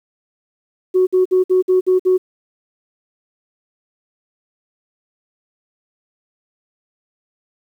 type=tone bursts; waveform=sine; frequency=370 Hz; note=F#4; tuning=in tune; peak=-9 dBFS; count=7; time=0.94-2.18 s; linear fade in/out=20 ms; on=130 ms; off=55 ms; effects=tanh soft clip ceiling -6 dBFS + 8-bit